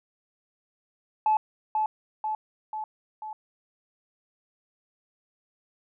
sine tone with echo, 863 Hz, A5, 34 cents flat, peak -18 dBFS, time 1.26-1.37 s, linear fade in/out 2 ms, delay 490 ms, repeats 4, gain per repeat -4 dB, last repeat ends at 3.33 s, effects tanh soft clip ceiling -15 dBFS

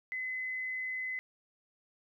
sine tone, 2030 Hz, B6, 47 cents sharp, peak -34 dBFS, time 0.12-1.19 s, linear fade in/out 0 ms, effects 12-bit

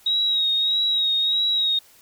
sine tone with vibrato, 3800 Hz, A#7, 33 cents sharp, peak -18 dBFS, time 0.06-1.79 s, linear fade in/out 5 ms, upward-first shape sine, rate 1.6 Hz, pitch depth 38 cents each way, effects white hiss -53 dBFS RMS until 2.01 s

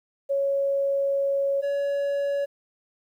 sine / triangle tone pair in turn, 554.4 / 564.1 Hz, C#5 / C#5, 0 / +30 cents, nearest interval unison, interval 30 cents, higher second, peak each -21 dBFS, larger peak neither, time 0.29-1.62 / 1.62-2.46 s, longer first, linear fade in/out 20 ms, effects 10-bit

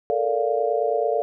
sine chord, Bb major seventh, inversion third, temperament just, 437 / 466.2 / 582.7 / 699.2 Hz, A4 / Bb4 / D5 / F5, -12 / 0 / -14 / +2 cents, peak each -25 dBFS, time 0.1-1.22 s, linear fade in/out 0 ms, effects none

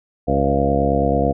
harmonic tone with a mistuned harmonic, 69.3 Hz, C#2, in tune, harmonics 1 / 2 / 3 / 4 / 5 / 6 / 7 / 8 / 9 / 10, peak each -23 / -24 / -24 / -23 / -28 / -30 / -21 / -26 / -30 / -21 dBFS, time 0.27-1.33 s, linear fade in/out 20 ms, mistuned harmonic 9, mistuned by -17 cents, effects none

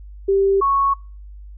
sine tone pair in turn, 392 / 1105.8 Hz, G4 / C#6, 0 / -5 cents, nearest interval octave + tritone, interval 1795 cents, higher second, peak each -13 / -14 dBFS, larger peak first, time 0.28-0.61 / 0.61-0.94 s, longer neither, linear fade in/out 10 ms, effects noise-tail reverb RT60 0.4 s tail -26 dB re dry + added 50 Hz sine -35 dBFS peak until 1.57 s

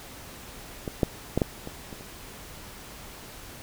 clicks, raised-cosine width 2 ms, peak -17 / -7 / -9 / -8 / -22 / -26 / -29 dBFS, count 7, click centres 0.878 / 1.032 / 1.376 / 1.418 / 1.674 / 1.928 / 2.009 s, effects pink hiss -44 dBFS RMS until 3.62 s

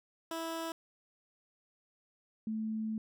15% pulse / sine tone pair in turn, 328.1 / 219 Hz, E4 / A3, -8 / -8 cents, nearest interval perfect fifth, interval 700 cents, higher first, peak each -30 / -33 dBFS, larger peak first, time 0.31-0.72 / 2.47-2.98 s, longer second, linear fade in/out 2 ms, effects none

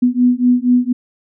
sine beating tone pair, 245.1 / 249.3 Hz, B3 / B3, -13 / +16 cents, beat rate 4.2 Hz, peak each -13 dBFS, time 0.02-0.93 s, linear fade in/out 10 ms, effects none

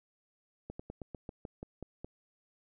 slowing click train, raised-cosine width 2 ms, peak -28 dBFS, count 10, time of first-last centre 0.7-2.046 s, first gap 95 ms, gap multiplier 1.11, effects none

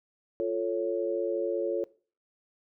sine chord, F augmented, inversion none, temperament equal, 349.2 / 440 / 554.4 Hz, F4 / A4 / C#5, 0 / 0 / 0 cents, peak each -31 dBFS, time 0.4-1.84 s, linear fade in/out 0 ms, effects noise-tail reverb RT60 0.4 s tail -20 dB re dry

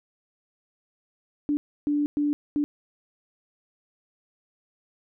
sine tone bursts at uneven times, 292.7 Hz, D4, 6 cents flat, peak -21 dBFS, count 4, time 1.49-1.57 / 1.87-2.06 / 2.17-2.33 / 2.56-2.64 s, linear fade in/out 0 ms, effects none

